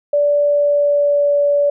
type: tone with pitch glide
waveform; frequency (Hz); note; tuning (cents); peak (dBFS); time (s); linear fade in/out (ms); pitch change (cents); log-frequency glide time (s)
sine; 581 to 575.7; D5 to D5; -19 to -35; -11; 0.13-1.7; 5; -16; 0.43-1.37
effects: none